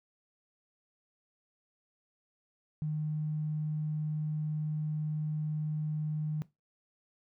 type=tone with tanh clipping; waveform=triangle; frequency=153 Hz; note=D#3; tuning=29 cents flat; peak=-30 dBFS; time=2.82-6.42 s; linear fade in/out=0 ms; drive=3 dB; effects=noise-tail reverb RT60 0.2 s tail -18 dB re dry